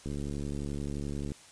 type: click train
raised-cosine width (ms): 3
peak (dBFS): -24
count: 91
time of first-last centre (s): 0.06-1.319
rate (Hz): 71.5
effects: white hiss -54 dBFS RMS until 1.51 s + resampled to 22050 Hz